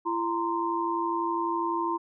sine tone cluster, 338.8 / 928 / 1040 Hz, E4 / A#5 / C6, +48 / -8 / -11 cents, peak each -30 dBFS, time 0.05-1.98 s, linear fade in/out 20 ms, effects none

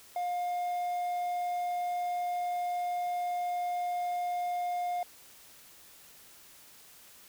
triangle tone, 710 Hz, F5, 28 cents sharp, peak -28 dBFS, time 0.16-5.03 s, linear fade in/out 2 ms, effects white hiss -55 dBFS RMS until 7.28 s

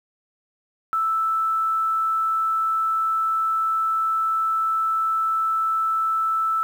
sine tone with quantisation, 1318.5 Hz, E6, in tune, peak -19 dBFS, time 0.93-6.63 s, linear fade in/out 0 ms, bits 8, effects none

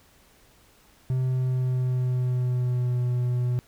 triangle tone with pitch glide, 128.8 to 123.41 Hz, C3 to B2, -27 to -1 cents, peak -20 dBFS, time 1.1-3.59 s, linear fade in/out 0 ms, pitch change -74 cents, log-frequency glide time 1.28-3 s, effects pink hiss -58 dBFS RMS until 3.67 s

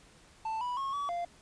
triangle tone with pitch steps, 885 / 983 / 1089 / 1140 / 694 Hz, A5 / B5 / C#6 / C#6 / F5, +10 / -8 / -31 / +48 / -11 cents, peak -30 dBFS, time 0.45-1.25 s, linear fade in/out 5 ms, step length 160 ms, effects pink hiss -59 dBFS RMS until 1.41 s + resampled to 22050 Hz

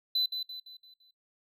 triangle tone with echo, 4010 Hz, B7, 26 cents sharp, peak -24 dBFS, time 0.15-0.26 s, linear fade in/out 5 ms, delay 170 ms, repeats 5, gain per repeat -7 dB, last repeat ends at 1.11 s, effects noise-tail reverb RT60 0.2 s tail -26 dB re dry

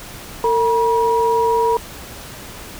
sine tone pair together, 454 / 960 Hz, A#4 / B5, -46 / -49 cents, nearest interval octave + minor second, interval 1297 cents, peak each -16 dBFS, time 0.44-1.77 s, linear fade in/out 2 ms, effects pink hiss -35 dBFS RMS until 2.79 s

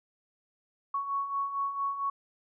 sine beating tone pair, 1108.7 / 1113.1 Hz, C#6 / C#6, 0 / +7 cents, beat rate 4.4 Hz, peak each -37 / -30 dBFS, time 0.94-2.1 s, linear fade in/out 5 ms, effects none

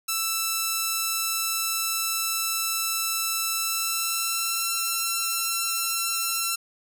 5% pulse tone with pitch glide, 1325 to 1348.9 Hz, E6 to E6, +9 to +39 cents, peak -13 dBFS, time 0.08-6.56 s, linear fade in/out 10 ms, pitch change +30 cents, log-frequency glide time 3.55-4.7 s, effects none

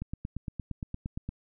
click train, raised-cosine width 5 ms, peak -22 dBFS, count 12, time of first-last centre 0.02-1.29 s, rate 8.66 Hz, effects none

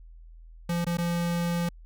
square tone with dropouts, 171.9 Hz, F3, 27 cents flat, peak -26 dBFS, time 0.69-1.69 s, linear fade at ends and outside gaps 5 ms, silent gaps 0.846-0.866 / 0.972-0.983 s, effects added 41 Hz sine -45 dBFS peak until 1.85 s

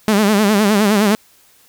sawtooth tone with vibrato, 207.7 Hz, G#3, in tune, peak -7 dBFS, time 0.08-1.15 s, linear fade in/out 0 ms, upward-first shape sine, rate 9.7 Hz, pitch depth 97 cents each way, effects white hiss -51 dBFS RMS until 1.68 s

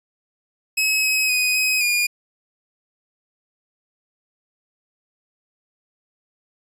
sawtooth tone with pitch steps, 2563 / 2548 / 2497 / 2526 / 2429 Hz, E7 / D#7 / D#7 / D#7 / D#7, -49 / +41 / +6 / +26 / -42 cents, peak -14 dBFS, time 0.77-2.07 s, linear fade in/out 10 ms, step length 260 ms, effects resampled to 32000 Hz

